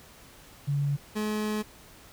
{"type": "tone pair in turn", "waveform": ["sine", "30% pulse"], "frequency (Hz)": [142.4, 212.9], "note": ["C#3", "G#3"], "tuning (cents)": [47, 43], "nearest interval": "perfect fifth", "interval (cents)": 696, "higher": "second", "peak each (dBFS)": [-24, -25], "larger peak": "first", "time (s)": [[0.67, 0.97], [1.15, 1.63]], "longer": "second", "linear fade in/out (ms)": 20, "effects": ["pink hiss -52 dBFS RMS until 2.12 s"]}